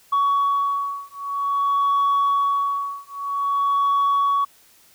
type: beating tone pair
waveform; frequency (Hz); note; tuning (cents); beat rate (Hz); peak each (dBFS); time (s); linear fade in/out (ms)
sine; 1123 / 1123.51; C#6 / C#6; +22 / +23; 0.51; -20 / -20; 0.12-4.45; 10
effects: tanh soft clip ceiling -14 dBFS + white hiss -54 dBFS RMS until 4.94 s